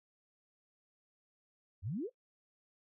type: exponential sweep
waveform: sine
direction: up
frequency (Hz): 80.3 to 554.4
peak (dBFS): -35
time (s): 1.82-2.1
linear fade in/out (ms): 50
effects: noise-tail reverb RT60 0.1 s tail -19 dB re dry